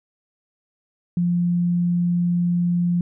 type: tone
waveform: sine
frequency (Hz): 174.61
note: F3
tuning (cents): 0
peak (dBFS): -17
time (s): 1.17-3.01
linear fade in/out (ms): 2
effects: none